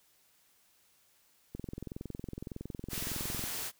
click train, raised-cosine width 3 ms, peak -27 dBFS, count 42, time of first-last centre 1.55-3.439 s, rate 21.7 Hz
white noise, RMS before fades -38 dBFS, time 2.89-3.72 s, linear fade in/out 50 ms
effects white hiss -68 dBFS RMS until 3.79 s

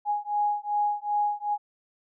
sine beating tone pair, 828 / 830.6 Hz, G#5 / G#5, -5 / 0 cents, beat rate 2.6 Hz, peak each -27 dBFS, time 0.05-1.58 s, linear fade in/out 50 ms, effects none

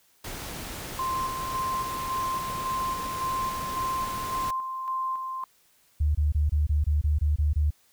pink noise, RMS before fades -37 dBFS, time 0.24-4.51 s, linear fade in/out 5 ms
sine tone with tremolo, 1046.5 Hz, C6, in tune, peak -26 dBFS, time 0.99-5.44 s, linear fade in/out 2 ms, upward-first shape square, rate 1.8 Hz, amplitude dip 40%
sine tone bursts, 74.7 Hz, D2, 30 cents sharp, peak -20 dBFS, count 10, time 6-7.707 s, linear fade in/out 10 ms, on 150 ms, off 23 ms
effects white hiss -63 dBFS RMS until 7.92 s

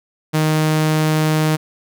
sawtooth tone, 155.56 Hz, D#3, in tune, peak -10 dBFS, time 0.33-1.57 s, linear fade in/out 20 ms, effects none

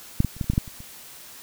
clicks, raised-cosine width 5 ms, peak -6 / -10 / -29 / -13 / -27 / -8 / -17 / -7 / -27 / -28 dBFS, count 10, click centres 0.204 / 0.247 / 0.366 / 0.412 / 0.443 / 0.5 / 0.535 / 0.579 / 0.678 / 0.804 s, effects white hiss -44 dBFS RMS until 1.42 s

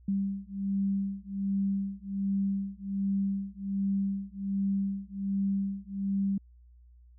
sine beating tone pair, 196 / 197.3 Hz, G3 / G3, 0 / +11 cents, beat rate 1.3 Hz, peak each -31 dBFS, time 0.08-6.38 s, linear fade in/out 5 ms, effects added 60 Hz sine -53 dBFS peak until 7.18 s

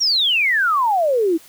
sine exponential sweep, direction down, 5800 to 311.1 Hz, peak -14 dBFS, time 0-1.38 s, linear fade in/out 20 ms, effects white hiss -46 dBFS RMS until 1.48 s

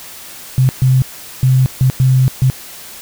sine tone bursts at uneven times, 130 Hz, C3, 11 cents flat, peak -7 dBFS, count 6, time 0.58-0.69 / 0.82-1.02 / 1.43-1.66 / 1.81-1.9 / 2-2.28 / 2.42-2.5 s, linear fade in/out 0 ms, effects white hiss -33 dBFS RMS until 3.01 s

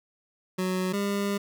25% pulse tone pair in turn, 185 / 201.1 Hz, F#3 / G3, 0 / +44 cents, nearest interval minor second, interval 144 cents, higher second, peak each -22 dBFS, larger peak neither, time 0.58-0.93 / 0.93-1.38 s, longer second, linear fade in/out 10 ms, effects none

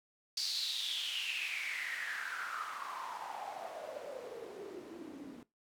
white noise with band-pass filter sweep, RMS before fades -41 dBFS, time 0.37-5.43 s, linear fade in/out 2 ms, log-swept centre 4700 to 250 Hz, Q 7.4, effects noise-tail reverb RT60 0.2 s tail -19 dB re dry

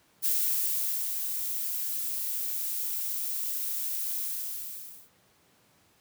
violet noise with ADSR envelope, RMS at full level -26 dBFS, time 0.22-5.1 s, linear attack 32 ms, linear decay 870 ms, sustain -6 dB, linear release 900 ms, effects pink hiss -64 dBFS RMS until 6 s + high-pass 100 Hz 12 dB/octave

